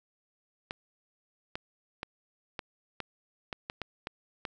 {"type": "clicks", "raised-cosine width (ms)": 0.3, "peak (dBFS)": -19, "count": 10, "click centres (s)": [0.709, 1.555, 2.031, 2.592, 3.003, 3.528, 3.699, 3.817, 4.071, 4.452], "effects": []}